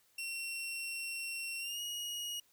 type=tone with pitch glide; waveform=sawtooth; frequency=2725 to 2887 Hz; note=F7 to F#7; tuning=-43 to -43 cents; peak=-35 dBFS; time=0.18-2.4 s; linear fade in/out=5 ms; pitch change=+100 cents; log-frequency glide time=1.59-1.8 s; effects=white hiss -70 dBFS RMS until 2.52 s